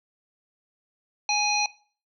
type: harmonic tone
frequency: 830.6 Hz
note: G#5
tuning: in tune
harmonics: 1 / 3 / 5 / 7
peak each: -26 / -26 / -27 / -29 dBFS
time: 1.29-1.66 s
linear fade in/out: 2 ms
effects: noise-tail reverb RT60 0.4 s tail -18 dB re dry